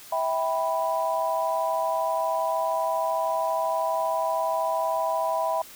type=chord; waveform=sine; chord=E minor; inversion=none; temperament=equal with one note detuned; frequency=651.3 / 784 / 987.8 Hz; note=E5 / G5 / B5; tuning=-21 / 0 / 0 cents; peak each=-26 / -30 / -27 dBFS; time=0.12-5.62 s; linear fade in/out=5 ms; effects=white hiss -46 dBFS RMS until 5.75 s